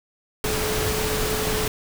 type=tone in noise; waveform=sine; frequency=430.7 Hz; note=A4; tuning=37 cents flat; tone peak=-27 dBFS; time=0.44-1.68 s; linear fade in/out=2 ms; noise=pink; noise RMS=-25 dBFS; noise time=0.44-1.68 s; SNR=-5 dB; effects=none